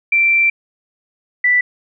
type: tone pair in turn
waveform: sine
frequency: 2349 / 1975.3 Hz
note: D7 / B6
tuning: 0 / 0 cents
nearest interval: minor third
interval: 300 cents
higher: first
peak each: -10 dBFS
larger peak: neither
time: 0.12-0.5 / 1.44-1.61 s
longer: first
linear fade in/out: 5 ms
effects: none